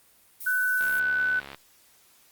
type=noise; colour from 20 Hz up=violet; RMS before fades=-37 dBFS; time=0.4-1 s; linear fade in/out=10 ms
type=tone; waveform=sine; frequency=1500 Hz; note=F#6; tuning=23 cents sharp; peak=-22 dBFS; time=0.46-1.4 s; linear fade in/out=10 ms
type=click train; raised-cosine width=0.3 ms; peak=-23 dBFS; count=52; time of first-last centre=0.81-1.546 s; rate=69.3 Hz
effects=white hiss -59 dBFS RMS until 2.31 s + Opus 32 kbps